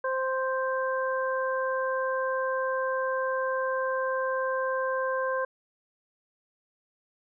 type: harmonic tone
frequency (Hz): 523.3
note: C5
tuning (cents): 0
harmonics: 1 / 2 / 3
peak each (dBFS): -28 / -31 / -33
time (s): 0.04-5.45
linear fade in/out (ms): 5
effects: none